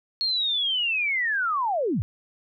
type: linear sweep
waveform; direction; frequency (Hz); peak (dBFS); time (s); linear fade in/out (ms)
sine; down; 4312 to 73.42; -22; 0.21-2.02; 0
effects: none